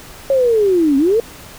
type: linear two-way sweep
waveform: sine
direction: down then up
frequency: 554.4 to 264.2 to 475.5 Hz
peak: -10 dBFS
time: 0.3-1.2 s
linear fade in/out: 2 ms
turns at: 0.97 s
effects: pink hiss -37 dBFS RMS until 1.58 s